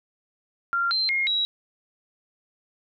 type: tone with pitch steps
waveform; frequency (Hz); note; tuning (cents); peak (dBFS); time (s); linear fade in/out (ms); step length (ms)
sine; 1385 / 4123 / 2141 / 3872; F6 / C8 / C7 / B7; -15 / -26 / +39 / -35; -21; 0.73-1.45; 0; 180
effects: none